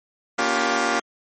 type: chord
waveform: 10% pulse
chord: G half-diminished seventh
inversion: first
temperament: just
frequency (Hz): 235.2 / 282.2 / 352.8 / 392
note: Bb3 / Db4 / F4 / G4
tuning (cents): +16 / +31 / +18 / 0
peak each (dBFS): -18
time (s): 0.38-1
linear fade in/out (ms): 10
effects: MP3 32 kbps